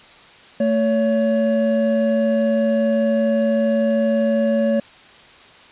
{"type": "tone pair together", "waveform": "triangle", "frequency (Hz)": [223.1, 564.1], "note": ["A3", "C#5"], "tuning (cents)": [24, 30], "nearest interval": "octave + major third", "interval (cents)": 1606, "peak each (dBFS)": -16, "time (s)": [0.6, 4.8], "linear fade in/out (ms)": 5, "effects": ["white hiss -45 dBFS RMS until 5.71 s", "resampled to 8000 Hz"]}